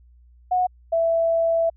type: tone pair in turn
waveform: sine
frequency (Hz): 730 / 662.7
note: F#5 / E5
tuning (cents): -24 / +9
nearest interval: major second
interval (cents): 167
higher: first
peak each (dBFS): -17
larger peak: neither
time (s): 0.51-0.67 / 0.92-1.7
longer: second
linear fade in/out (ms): 10
effects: added 60 Hz sine -49 dBFS peak until 1.76 s